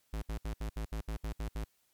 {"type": "tone bursts", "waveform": "square", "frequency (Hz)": 54.3, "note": "A1", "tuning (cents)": -22, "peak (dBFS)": -35, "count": 10, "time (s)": [0.13, 1.643], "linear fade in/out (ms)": 5, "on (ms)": 91, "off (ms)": 67, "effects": ["white hiss -73 dBFS RMS until 1.93 s", "MP3 96 kbps"]}